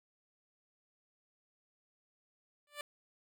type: tone with exponential growth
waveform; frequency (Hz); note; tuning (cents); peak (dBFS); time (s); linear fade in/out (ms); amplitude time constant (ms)
10% pulse; 587.3; D5; 0; -29; 2.67-2.81; 1; 29
effects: none